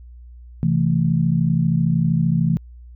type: chord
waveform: sine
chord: A minor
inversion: first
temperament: just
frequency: 132 / 165 / 220 Hz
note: C3 / E3 / A3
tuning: +16 / +2 / 0 cents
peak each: -21 / -17 / -23 dBFS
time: 0.63-2.57 s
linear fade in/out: 0 ms
effects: added 60 Hz sine -38 dBFS peak until 2.95 s